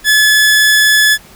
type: tone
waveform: sawtooth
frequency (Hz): 1716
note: A6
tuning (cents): -44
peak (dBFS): -3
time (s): 0.04-1.18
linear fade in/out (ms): 50
effects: pink hiss -40 dBFS RMS until 1.35 s